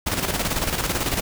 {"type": "noise with tremolo", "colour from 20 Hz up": "pink", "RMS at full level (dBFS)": -22, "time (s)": [0.06, 1.21], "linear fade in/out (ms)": 10, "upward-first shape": "square", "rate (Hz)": 18, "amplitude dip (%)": 55, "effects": []}